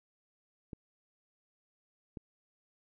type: clicks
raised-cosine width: 3 ms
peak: -29 dBFS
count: 2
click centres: 0.732 / 2.172 s
effects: none